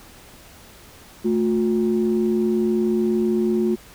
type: tone pair together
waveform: sine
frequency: 220.7 / 358.7 Hz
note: A3 / F4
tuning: +5 / +46 cents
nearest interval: minor sixth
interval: 841 cents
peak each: -19 dBFS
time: 1.24-3.76 s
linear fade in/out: 20 ms
effects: tanh soft clip ceiling -11 dBFS + pink hiss -46 dBFS RMS until 3.94 s

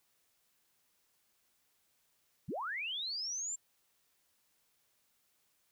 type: linear sweep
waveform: sine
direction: up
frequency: 93 to 7459 Hz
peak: -36 dBFS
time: 2.48-3.56 s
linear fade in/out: 10 ms
effects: white hiss -75 dBFS RMS until 5.71 s

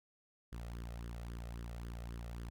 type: tone with flanger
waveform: sawtooth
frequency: 58.27 Hz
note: A#1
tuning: in tune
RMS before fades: -45 dBFS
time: 0.52-2.5 s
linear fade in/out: 10 ms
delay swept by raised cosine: 0.6 to 1.6 ms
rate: 3.7 Hz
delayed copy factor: +0.65
effects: none

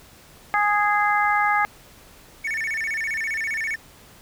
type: harmonic tone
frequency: 414.4 Hz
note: G#4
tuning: 4 cents flat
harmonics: 2 / 3 / 4 / 5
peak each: -21 / -23 / -24 / -25 dBFS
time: 0.54-1.65 s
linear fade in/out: 0 ms
type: tone with vibrato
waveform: triangle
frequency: 1997 Hz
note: B6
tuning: 19 cents sharp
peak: -22 dBFS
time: 2.44-3.76 s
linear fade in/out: 10 ms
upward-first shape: square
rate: 15 Hz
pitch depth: 190 cents each way
effects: pink hiss -49 dBFS RMS until 4.21 s

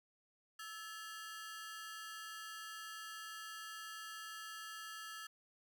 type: ring-modulated tone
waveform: sawtooth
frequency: 1517 Hz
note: F#6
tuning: 43 cents sharp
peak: -40 dBFS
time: 0.59-5.27 s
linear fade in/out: 5 ms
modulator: 200 Hz
effects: none

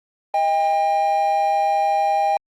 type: tone pair together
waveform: triangle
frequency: 631.3 / 800 Hz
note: D#5 / G5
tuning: +25 / +35 cents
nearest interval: major third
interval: 410 cents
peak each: -21 / -15 dBFS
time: 0.34-2.37 s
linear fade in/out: 2 ms
effects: Opus 32 kbps

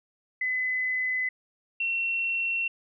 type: tone pair in turn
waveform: sine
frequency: 2018 / 2719 Hz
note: B6 / F7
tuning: +37 / -47 cents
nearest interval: perfect fourth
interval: 516 cents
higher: second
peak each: -25 dBFS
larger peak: neither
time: 0.41-1.29 / 1.8-2.68 s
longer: neither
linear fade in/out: 5 ms
effects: none

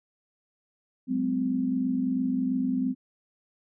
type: tone cluster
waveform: sine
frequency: 188 / 210.8 / 257 Hz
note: F#3 / G#3 / C4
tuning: +28 / +26 / -31 cents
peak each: -32 / -33 / -25 dBFS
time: 1.07-2.95 s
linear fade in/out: 50 ms
effects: none

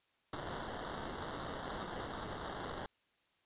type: noise with sample-and-hold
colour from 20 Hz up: white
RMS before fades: -43 dBFS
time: 0.33-2.86 s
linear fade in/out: 2 ms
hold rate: 2450 Hz
effects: white hiss -75 dBFS RMS until 3.45 s + resampled to 8000 Hz

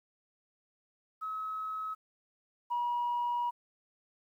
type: tone pair in turn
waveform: sine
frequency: 1284 / 961.9 Hz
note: E6 / B5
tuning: -46 / -46 cents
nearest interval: perfect fourth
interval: 500 cents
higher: first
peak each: -34 / -28 dBFS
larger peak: second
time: 1.21-1.95 / 2.7-3.51 s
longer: second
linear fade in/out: 20 ms
effects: tanh soft clip ceiling -26 dBFS + 11-bit

